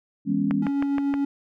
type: chord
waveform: sine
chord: C# minor seventh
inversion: first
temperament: equal with one note detuned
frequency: 164.81 / 205 / 246.9 / 277.2 Hz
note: E3 / G#3 / B3 / C#4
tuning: 0 / -22 / 0 / 0 cents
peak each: -29 / -24 / -30 / -24 dBFS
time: 0.25-0.7 s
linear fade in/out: 50 ms
type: click train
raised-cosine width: 0.5 ms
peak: -15 dBFS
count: 5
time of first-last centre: 0.51-1.14 s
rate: 6.35 Hz
type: tone with tremolo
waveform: triangle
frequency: 280.2 Hz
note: C#4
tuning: 19 cents sharp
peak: -18 dBFS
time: 0.62-1.25 s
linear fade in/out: 5 ms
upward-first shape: triangle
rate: 6.9 Hz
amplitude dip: 30%
effects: none